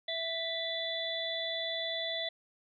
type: harmonic tone with a mistuned harmonic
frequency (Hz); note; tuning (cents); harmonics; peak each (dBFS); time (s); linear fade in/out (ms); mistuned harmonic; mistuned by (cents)
659.3; E5; 0; 1 / 3 / 5 / 6; -38 / -40 / -36 / -41; 0.08-2.29; 5; 5; +90
effects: none